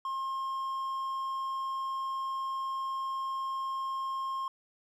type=tone; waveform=triangle; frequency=1068 Hz; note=C6; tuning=35 cents sharp; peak=-30 dBFS; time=0.05-4.48 s; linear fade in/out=2 ms; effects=none